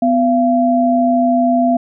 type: tone pair together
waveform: sine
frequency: 250.1 / 683 Hz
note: B3 / F5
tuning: +22 / -39 cents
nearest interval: octave + perfect fourth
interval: 1739 cents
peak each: -13 dBFS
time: 0.02-1.77 s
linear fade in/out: 5 ms
effects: none